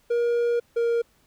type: tone pair in turn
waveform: triangle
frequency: 474.2 / 467.9 Hz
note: A#4 / A#4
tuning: +30 / +6 cents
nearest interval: unison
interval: 24 cents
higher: first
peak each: -18 dBFS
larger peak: neither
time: 0.1-0.6 / 0.76-1.02 s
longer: first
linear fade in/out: 10 ms
effects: pink hiss -63 dBFS RMS until 1.26 s